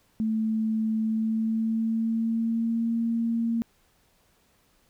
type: tone with pitch glide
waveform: sine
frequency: 220 to 230.3 Hz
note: A3 to A#3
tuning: 0 to -21 cents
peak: -23 dBFS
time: 0.2-3.62 s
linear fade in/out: 0 ms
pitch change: +79 cents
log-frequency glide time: 1-2.93 s
effects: pink hiss -65 dBFS RMS until 4.89 s